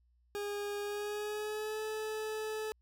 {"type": "tone with pitch glide", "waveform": "40% pulse", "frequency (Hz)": [409.3, 433.1], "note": ["G#4", "A4"], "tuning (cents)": [-25, -27], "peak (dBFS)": -35, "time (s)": [0.35, 2.72], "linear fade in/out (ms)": 0, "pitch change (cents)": 98, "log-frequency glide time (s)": [0.82, 1.82], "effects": ["added 60 Hz sine -67 dBFS peak until 2.81 s"]}